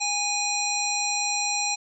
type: harmonic tone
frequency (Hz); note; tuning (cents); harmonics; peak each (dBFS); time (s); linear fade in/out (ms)
823; G#5; -16; 1 / 3 / 5 / 7 / 9; -30 / -30 / -30 / -30 / -30; 0-1.76; 20
effects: none